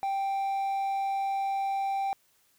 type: tone with quantisation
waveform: triangle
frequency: 784 Hz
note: G5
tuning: in tune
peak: -25 dBFS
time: 0.03-2.13 s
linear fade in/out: 0 ms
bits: 9
effects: white hiss -67 dBFS RMS until 2.58 s